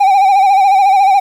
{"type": "tone with vibrato", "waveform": "triangle", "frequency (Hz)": 784, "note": "G5", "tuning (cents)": 0, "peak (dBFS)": -4, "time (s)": [0, 1.2], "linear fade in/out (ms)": 10, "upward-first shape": "sine", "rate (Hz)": 14, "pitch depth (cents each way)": 69, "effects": ["7-bit"]}